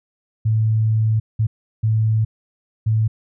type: tone bursts at uneven times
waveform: sine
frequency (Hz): 110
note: A2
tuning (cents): 0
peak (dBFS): -14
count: 4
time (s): 0.45-1.2 / 1.39-1.47 / 1.83-2.25 / 2.86-3.08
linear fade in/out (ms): 10
effects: none